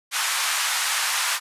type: band-pass noise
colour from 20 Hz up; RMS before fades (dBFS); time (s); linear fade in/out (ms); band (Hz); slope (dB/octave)
pink; -24; 0.11-1.4; 50; 1000 to 12000; 24
effects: resampled to 32000 Hz